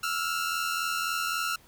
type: tone pair together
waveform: sawtooth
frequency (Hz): 1325.3 / 1409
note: E6 / F6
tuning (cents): +9 / +15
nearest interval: minor second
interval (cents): 106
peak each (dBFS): -27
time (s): 0.03-1.56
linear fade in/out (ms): 5
effects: pink hiss -58 dBFS RMS until 1.67 s